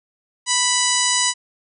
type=harmonic tone with a mistuned harmonic; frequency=987.8 Hz; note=B5; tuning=in tune; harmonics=1 / 2 / 3 / 4 / 5 / 6 / 7 / 8 / 9; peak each=-25 / -25 / -25 / -25 / -25 / -25 / -25 / -25 / -25 dBFS; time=0.46-1.34 s; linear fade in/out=50 ms; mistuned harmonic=7; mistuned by=-29 cents; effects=none